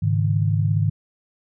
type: chord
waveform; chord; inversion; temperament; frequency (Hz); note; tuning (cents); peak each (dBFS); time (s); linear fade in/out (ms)
sine; Ab suspended fourth; none; just; 103.83 / 138.43 / 155.74; Ab2 / Db3 / Eb3; 0 / -2 / +2; -19 / -25 / -22; 0.02-0.9; 10
effects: none